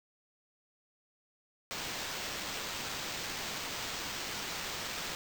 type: noise with sample-and-hold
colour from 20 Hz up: white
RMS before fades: -39 dBFS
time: 1.71-5.15 s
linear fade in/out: 0 ms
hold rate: 11025 Hz
effects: none